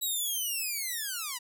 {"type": "linear sweep", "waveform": "5% pulse", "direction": "down", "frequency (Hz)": [3910, 938], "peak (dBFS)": -22, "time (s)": [0.01, 1.39], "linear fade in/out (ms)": 20, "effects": []}